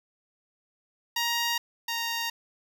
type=tone pair in turn; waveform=10% pulse; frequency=940 / 930.3 Hz; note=A#5 / A#5; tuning=+14 / -4 cents; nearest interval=unison; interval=18 cents; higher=first; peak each=-17 / -20 dBFS; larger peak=first; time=1.16-1.58 / 1.88-2.3 s; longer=neither; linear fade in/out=5 ms; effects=none